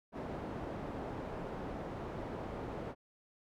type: low-pass noise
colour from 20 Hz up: white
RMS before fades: -42 dBFS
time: 0.12-2.95 s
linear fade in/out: 50 ms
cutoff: 600 Hz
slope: 12 dB/octave
effects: none